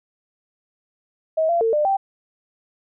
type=tone with pitch steps; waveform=sine; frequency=637 / 683 / 451.5 / 599 / 781 Hz; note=D#5 / F5 / A4 / D5 / G5; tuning=+41 / -39 / +45 / +34 / -7 cents; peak=-16 dBFS; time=1.37-1.97 s; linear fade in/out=10 ms; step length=120 ms; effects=none